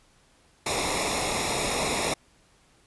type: noise with comb filter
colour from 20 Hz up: pink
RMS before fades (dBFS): -27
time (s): 0.66-2.14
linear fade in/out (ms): 5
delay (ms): 0.65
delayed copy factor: -0.75
effects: pink hiss -61 dBFS RMS until 2.86 s + resampled to 24000 Hz